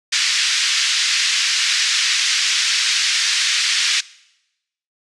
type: band-pass noise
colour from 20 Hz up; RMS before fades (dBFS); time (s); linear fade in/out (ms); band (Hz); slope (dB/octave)
white; -18; 0.12-4.01; 10; 1700 to 5900; 24
effects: noise-tail reverb RT60 0.9 s tail -21 dB re dry + resampled to 24000 Hz